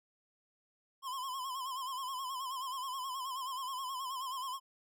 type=tone with vibrato; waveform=square; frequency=1046.5 Hz; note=C6; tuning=in tune; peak=-38 dBFS; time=1.02-4.6 s; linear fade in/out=50 ms; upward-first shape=sine; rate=9.4 Hz; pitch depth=87 cents each way; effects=none